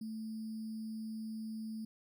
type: tone with sample-and-hold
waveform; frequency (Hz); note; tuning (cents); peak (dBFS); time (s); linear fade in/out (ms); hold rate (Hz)
sine; 220; A3; 0; -39; 0.01-1.85; 5; 4900
effects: none